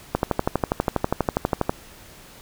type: click train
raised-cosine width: 1 ms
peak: -5 dBFS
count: 20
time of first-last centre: 0.15-1.695 s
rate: 12.3 Hz
effects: pink hiss -46 dBFS RMS until 2.41 s